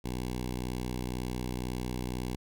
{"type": "tone with notch filter", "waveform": "10% pulse", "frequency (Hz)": 62, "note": "B1", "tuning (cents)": 7, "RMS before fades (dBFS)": -35, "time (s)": [0.04, 2.36], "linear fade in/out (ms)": 10, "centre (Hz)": 1400, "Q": 1.4, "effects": []}